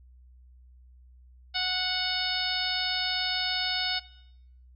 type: harmonic tone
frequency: 737 Hz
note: F#5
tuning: 7 cents flat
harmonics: 1 / 2 / 3 / 4 / 5 / 6 / 7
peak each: -36 / -35 / -35 / -34 / -32 / -33 / -35 dBFS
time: 1.54-4 s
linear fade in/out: 20 ms
effects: noise-tail reverb RT60 0.8 s tail -20 dB re dry + added 62 Hz sine -51 dBFS peak until 4.75 s